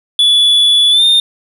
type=tone with pitch glide; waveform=triangle; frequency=3433 to 3633 Hz; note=A7 to A#7; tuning=-43 to -45 cents; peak=-5 dBFS; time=0.19-1.2 s; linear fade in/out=2 ms; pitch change=+98 cents; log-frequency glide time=0.9-1.04 s; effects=none